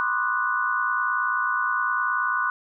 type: tone cluster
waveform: sine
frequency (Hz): 1004 / 1063 / 1172 / 1242 / 1477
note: B5 / C6 / D6 / D#6 / F#6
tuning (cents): +28 / +27 / -4 / -3 / -3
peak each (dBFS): -32 / -28 / -29 / -33 / -24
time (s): 0-2.5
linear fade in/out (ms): 0
effects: none